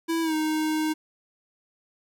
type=tone with pitch glide; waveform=square; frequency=329.6 to 311.1 Hz; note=E4 to D#4; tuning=0 to 0 cents; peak=-24 dBFS; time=0.08-0.94 s; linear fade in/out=20 ms; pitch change=-100 cents; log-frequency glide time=0.22-0.34 s; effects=11-bit